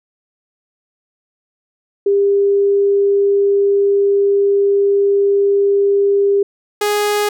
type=tone pair in turn; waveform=sine / sawtooth; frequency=400.1 / 415.1 Hz; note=G4 / G#4; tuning=+35 / -1 cents; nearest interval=minor second; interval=64 cents; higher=second; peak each=-10 dBFS; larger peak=neither; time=2.06-6.43 / 6.81-7.29 s; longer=first; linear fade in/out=5 ms; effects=none